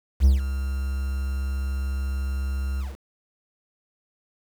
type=tone with ADSR envelope; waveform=triangle; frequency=67 Hz; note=C2; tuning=42 cents sharp; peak=-9 dBFS; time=0.2-2.97 s; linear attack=50 ms; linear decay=150 ms; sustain=-13 dB; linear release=170 ms; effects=7-bit